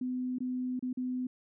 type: tone with dropouts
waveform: sine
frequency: 252.7 Hz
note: B3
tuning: 40 cents sharp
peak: -31 dBFS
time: 0.01-1.27 s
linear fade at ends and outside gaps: 5 ms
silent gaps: 0.385-0.404 / 0.794-0.825 / 0.93-0.972 s
effects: none